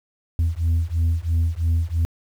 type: beating tone pair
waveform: sine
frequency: 81.4 / 84.4 Hz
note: E2 / E2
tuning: -21 / +41 cents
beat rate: 3 Hz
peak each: -19 dBFS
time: 0.39-2.05 s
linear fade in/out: 0 ms
effects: tanh soft clip ceiling -15 dBFS + 8-bit